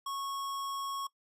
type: tone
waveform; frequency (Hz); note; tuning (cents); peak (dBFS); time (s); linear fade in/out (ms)
square; 1100; C#6; -14; -36; 0.06-1.07; 5
effects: noise-tail reverb RT60 0.1 s tail -20 dB re dry + resampled to 32000 Hz